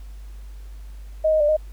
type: tone with pitch steps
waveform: sine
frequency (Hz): 627 / 623 / 591 / 618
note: D#5 / D#5 / D5 / D#5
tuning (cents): +13 / +2 / +11 / -12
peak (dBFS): -15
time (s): 1.24-1.568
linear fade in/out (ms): 10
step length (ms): 82
effects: added 50 Hz sine -35 dBFS peak until 1.72 s + pink hiss -56 dBFS RMS until 1.72 s